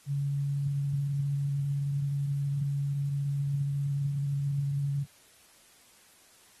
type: tone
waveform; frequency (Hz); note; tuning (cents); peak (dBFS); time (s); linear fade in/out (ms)
sine; 141; C#3; +30; -27; 0.06-5.06; 50
effects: white hiss -59 dBFS RMS until 6.6 s + AAC 32 kbps